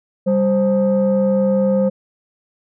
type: tone pair together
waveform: sine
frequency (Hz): 196.53 / 525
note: G3 / C5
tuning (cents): +5 / +6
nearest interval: octave + perfect fourth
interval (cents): 1701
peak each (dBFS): -14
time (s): 0.26-1.9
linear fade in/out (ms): 20
effects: tanh soft clip ceiling -9 dBFS